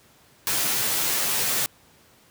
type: noise with comb filter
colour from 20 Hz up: white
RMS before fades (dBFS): -24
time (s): 0.47-1.66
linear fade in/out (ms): 0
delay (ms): 11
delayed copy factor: -0.8
effects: pink hiss -56 dBFS RMS until 2.3 s + high-pass 80 Hz 12 dB/octave